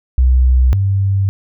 sine tone pair in turn, 63.4 / 97.84 Hz, B1 / G2, +46 / -3 cents, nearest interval minor sixth, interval 751 cents, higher second, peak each -7 / -11 dBFS, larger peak first, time 0.18-0.73 / 0.73-1.29 s, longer second, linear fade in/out 0 ms, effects none

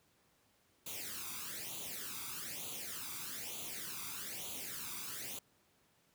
white noise with flanger, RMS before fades -44 dBFS, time 0.86-5.39 s, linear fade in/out 5 ms, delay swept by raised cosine 0.28 to 0.85 ms, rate 1.1 Hz, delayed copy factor +0.75, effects pink hiss -72 dBFS RMS until 6.14 s + high-pass 80 Hz 12 dB/octave

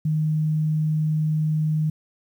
sine tone, 154.9 Hz, D#3, 7 cents flat, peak -19 dBFS, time 0.05-1.9 s, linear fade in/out 5 ms, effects 9-bit

